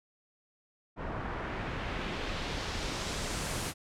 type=noise with low-pass filter sweep; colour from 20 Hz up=pink; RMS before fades=-36 dBFS; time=0.96-3.74 s; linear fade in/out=50 ms; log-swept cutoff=1200 to 11000 Hz; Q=1.1; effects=none